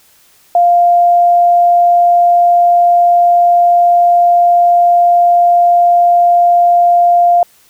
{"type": "tone", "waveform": "sine", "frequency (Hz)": 698.5, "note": "F5", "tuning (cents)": 0, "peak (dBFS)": -5, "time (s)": [0.55, 7.43], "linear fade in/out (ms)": 2, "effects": ["white hiss -48 dBFS RMS until 7.69 s"]}